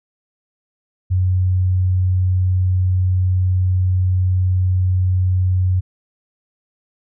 sine tone, 92.1 Hz, F#2, 7 cents flat, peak -13 dBFS, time 1.1-5.81 s, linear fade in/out 20 ms, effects none

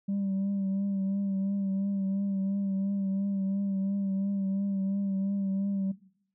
sine tone with vibrato, 196 Hz, G3, in tune, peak -25 dBFS, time 0.08-5.92 s, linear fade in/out 10 ms, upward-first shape triangle, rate 2.9 Hz, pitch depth 40 cents each way, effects noise-tail reverb RT60 0.7 s tail -20 dB re dry + tanh soft clip ceiling -25 dBFS

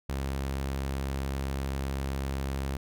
sawtooth tone, 67.8 Hz, C#2, 38 cents flat, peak -26 dBFS, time 0.09-2.77 s, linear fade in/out 5 ms, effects none

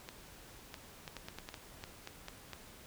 clicks, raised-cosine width 0.2 ms, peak -26 dBFS, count 12, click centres 0.089 / 0.742 / 1.078 / 1.167 / 1.285 / 1.386 / 1.489 / 1.542 / 1.839 / 2.074 / 2.284 / 2.533 s, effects pink hiss -55 dBFS RMS until 2.86 s

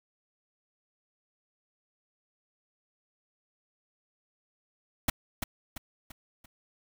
pink noise with echo, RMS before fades -25 dBFS, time 5.08-5.1 s, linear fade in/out 5 ms, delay 340 ms, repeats 4, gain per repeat -7 dB, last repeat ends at 6.46 s, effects none

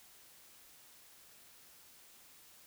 silence, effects white hiss -60 dBFS RMS until 2.66 s

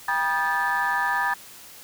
sine tone cluster, 796 / 967 / 1223 / 1582 / 1740 Hz, G5 / B5 / D#6 / G6 / A6, +26 / -37 / -30 / +15 / -20 cents, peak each -28 / -25 / -29 / -30 / -24 dBFS, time 0.08-1.34 s, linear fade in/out 5 ms, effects tanh soft clip ceiling -15 dBFS + white hiss -45 dBFS RMS until 1.83 s

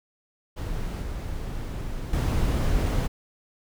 brown noise with level steps, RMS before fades -30 / -32 / -23 dBFS, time 0.56-3.08 s, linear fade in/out 20 ms, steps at 1.02 / 2.13 s, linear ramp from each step 2 ms, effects none

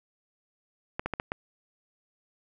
clicks, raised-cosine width 0.5 ms, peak -15 dBFS, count 5, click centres 0.995 / 1.06 / 1.137 / 1.199 / 1.319 s, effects none

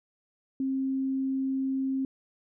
sine tone, 266.7 Hz, C4, 33 cents sharp, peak -26 dBFS, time 0.6-2.05 s, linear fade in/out 2 ms, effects none

